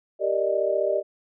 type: chord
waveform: sine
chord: Eb major seventh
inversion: first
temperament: equal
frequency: 392 / 466.2 / 587.3 / 622.3 Hz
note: G4 / Bb4 / D5 / Eb5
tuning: 0 / 0 / 0 / 0 cents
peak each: -27 / -30 / -25 / -25 dBFS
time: 0.19-1.03 s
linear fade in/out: 50 ms
effects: none